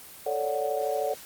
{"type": "chord", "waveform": "sine", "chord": "D major seventh", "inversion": "second", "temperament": "equal", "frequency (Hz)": [440, 554.4, 587.3, 740], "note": ["A4", "C#5", "D5", "F#5"], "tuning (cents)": [0, 0, 0, 0], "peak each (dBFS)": -31, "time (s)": [0.26, 1.14], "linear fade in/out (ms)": 5, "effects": ["white hiss -46 dBFS RMS until 1.25 s", "Opus 24 kbps"]}